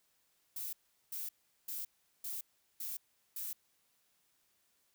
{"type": "noise bursts", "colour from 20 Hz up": "violet", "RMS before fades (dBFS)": -41, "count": 6, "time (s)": [0.56, 3.53], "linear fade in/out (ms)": 5, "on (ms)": 170, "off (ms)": 390, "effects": ["white hiss -75 dBFS RMS until 4.94 s"]}